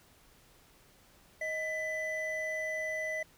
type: tone pair together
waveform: triangle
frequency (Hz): 628.7 / 1996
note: D#5 / B6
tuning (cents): +18 / +18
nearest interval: octave + minor sixth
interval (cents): 2000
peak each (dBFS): -35 / -33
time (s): 1.41-3.23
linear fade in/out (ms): 5
effects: pink hiss -62 dBFS RMS until 3.37 s